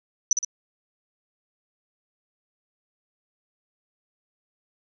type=tone with echo; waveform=sine; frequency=5960 Hz; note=F#8; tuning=12 cents sharp; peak=-15 dBFS; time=0.31-0.33 s; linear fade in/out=2 ms; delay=59 ms; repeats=2; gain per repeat=-5 dB; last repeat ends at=0.448 s; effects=none